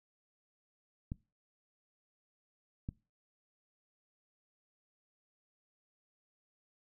clicks, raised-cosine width 5 ms, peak -25 dBFS, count 2, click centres 1.119 / 2.889 s, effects noise-tail reverb RT60 0.3 s tail -23 dB re dry

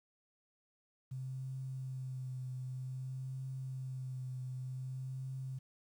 sine tone with vibrato, 130 Hz, C3, 11 cents flat, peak -39 dBFS, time 1.11-5.59 s, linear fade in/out 10 ms, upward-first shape triangle, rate 0.53 Hz, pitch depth 30 cents each way, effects 11-bit

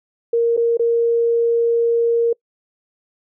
sine tone with dropouts, 466.2 Hz, A#4, in tune, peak -13 dBFS, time 0.33-2.33 s, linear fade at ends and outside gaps 5 ms, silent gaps 0.567-0.574 / 0.772-0.794 s, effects noise-tail reverb RT60 0.1 s tail -26 dB re dry

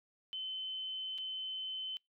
sine tone with dropouts, 3058 Hz, G7, 44 cents flat, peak -38 dBFS, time 0.33-1.97 s, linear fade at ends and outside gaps 0 ms, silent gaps 1.179-1.184 s, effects noise-tail reverb RT60 0.2 s tail -26 dB re dry

